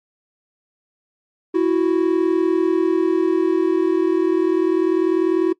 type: tone pair together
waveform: triangle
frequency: 329.8 / 370 Hz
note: E4 / F#4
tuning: +1 / 0 cents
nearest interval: major second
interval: 199 cents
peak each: -15 dBFS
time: 1.54-5.53 s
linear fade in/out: 10 ms
effects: noise-tail reverb RT60 0.1 s tail -21 dB re dry + MP3 48 kbps